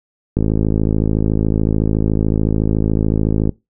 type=click train; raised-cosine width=3 ms; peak=-3 dBFS; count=169; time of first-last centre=0.37-3.493 s; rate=53.8 Hz; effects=noise-tail reverb RT60 0.2 s tail -22 dB re dry